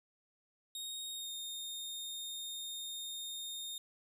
sawtooth tone with pitch glide, 3729 to 3676 Hz, A#7 to A#7, 0 to -25 cents, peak -38 dBFS, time 0.75-3.78 s, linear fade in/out 2 ms, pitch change -25 cents, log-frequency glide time 1.12-1.32 s, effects none

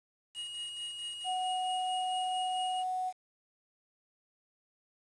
square tone with tremolo, 2881 Hz, F#7, 47 cents flat, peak -37 dBFS, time 0.34-2.84 s, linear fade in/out 50 ms, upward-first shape sine, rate 4.5 Hz, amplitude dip 40%
sine tone, 740 Hz, F#5, in tune, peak -31 dBFS, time 1.24-3.13 s, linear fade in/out 50 ms
effects resampled to 22050 Hz + 9-bit

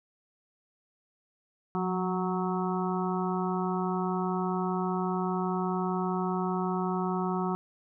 harmonic tone with a mistuned harmonic, 185 Hz, F#3, in tune, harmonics 1 / 2 / 4 / 5 / 6 / 7, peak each -30 / -33 / -36 / -37 / -38 / -38 dBFS, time 1.75-7.55 s, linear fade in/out 0 ms, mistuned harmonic 1, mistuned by -41 cents, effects none

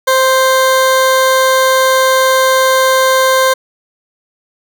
20% pulse tone, 523.3 Hz, C5, in tune, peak -3 dBFS, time 0.07-3.54 s, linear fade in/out 10 ms, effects none

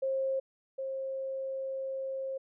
sine tone pair in turn, 534 / 534 Hz, C5 / C5, +35 / +35 cents, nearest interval unison, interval 0 cents, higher neither, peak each -28 / -33 dBFS, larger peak first, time 0.02-0.4 / 0.78-2.38 s, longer second, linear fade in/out 10 ms, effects none

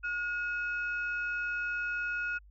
sine tone pair together, 1438.4 / 2561 Hz, F#6 / D#7, -49 / +49 cents, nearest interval minor seventh, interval 998 cents, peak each -31 / -38 dBFS, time 0.03-2.39 s, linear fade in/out 20 ms, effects tanh soft clip ceiling -24 dBFS + added 50 Hz sine -53 dBFS peak until 2.5 s

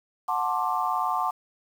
sine chord, D dominant seventh, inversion first, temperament just, 734.2 / 881 / 1057.2 / 1174.7 Hz, F#5 / A5 / C6 / D6, -14 / +2 / +18 / 0 cents, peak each -29 dBFS, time 0.28-1.31 s, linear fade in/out 10 ms, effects 8-bit

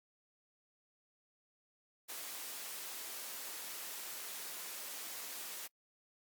white high-pass noise, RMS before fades -45 dBFS, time 2.08-5.68 s, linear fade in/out 20 ms, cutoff 300 Hz, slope 12 dB/octave, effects noise-tail reverb RT60 0.1 s tail -25 dB re dry + Opus 48 kbps

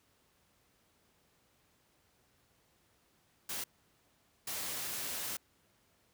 white noise bursts at uneven times, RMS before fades -39 dBFS, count 2, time 3.49-3.64 / 4.47-5.37 s, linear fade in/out 5 ms, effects pink hiss -71 dBFS RMS until 6.13 s + high-pass 60 Hz 12 dB/octave

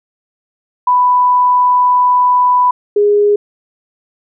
sine tone pair in turn, 992 / 412.4 Hz, B5 / G#4, +7 / -12 cents, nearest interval octave + minor third, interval 1519 cents, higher first, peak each -7 dBFS, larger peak neither, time 0.87-2.71 / 2.96-3.36 s, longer first, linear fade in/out 5 ms, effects none

